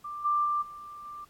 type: tone with level steps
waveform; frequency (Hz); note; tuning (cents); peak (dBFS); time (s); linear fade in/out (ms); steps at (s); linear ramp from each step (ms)
sine; 1183; D6; +12; -35 / -23 / -25 / -41 / -39; 0.04-1.25; 10; 0.24 / 0.44 / 0.61 / 1.04; 20
effects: pink hiss -62 dBFS RMS until 1.29 s + AAC 64 kbps